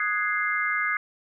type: chord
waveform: sine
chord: Ab dominant seventh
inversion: second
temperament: equal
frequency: 1244.5 / 1480 / 1661.2 / 2093 Hz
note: Eb6 / Gb6 / Ab6 / C7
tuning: 0 / 0 / 0 / 0 cents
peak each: -29 / -32 / -28 / -27 dBFS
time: 0-0.97 s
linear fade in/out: 2 ms
effects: none